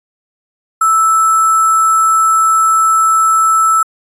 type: tone with sample-and-hold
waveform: sine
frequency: 1318.5 Hz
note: E6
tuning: in tune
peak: -7 dBFS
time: 0.81-3.83 s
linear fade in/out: 5 ms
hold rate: 8820 Hz
effects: resampled to 22050 Hz